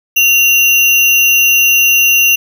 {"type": "tone with sample-and-hold", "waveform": "sine", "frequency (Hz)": 2770, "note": "F7", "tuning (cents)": -15, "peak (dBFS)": -6, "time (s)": [0.16, 2.36], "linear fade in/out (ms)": 10, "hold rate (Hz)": 8820, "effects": []}